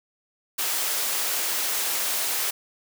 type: high-pass noise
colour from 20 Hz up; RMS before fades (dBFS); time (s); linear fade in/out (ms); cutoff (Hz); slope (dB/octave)
white; -26; 0.58-2.51; 10; 420; 12
effects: none